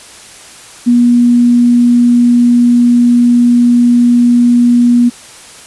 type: tone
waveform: sine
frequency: 241 Hz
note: B3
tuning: 42 cents flat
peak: -4 dBFS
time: 0.86-5.1 s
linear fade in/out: 20 ms
effects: white hiss -34 dBFS RMS until 5.66 s + resampled to 24000 Hz